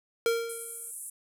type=tone with exponential decay; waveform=square; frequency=462.4 Hz; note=A#4; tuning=14 cents flat; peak=-22 dBFS; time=0.26-0.91 s; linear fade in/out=1 ms; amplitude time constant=140 ms
type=band-pass noise; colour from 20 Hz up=white; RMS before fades=-41 dBFS; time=0.49-1.1 s; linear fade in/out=5 ms; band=8500 to 11000 Hz; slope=48 dB/octave
effects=none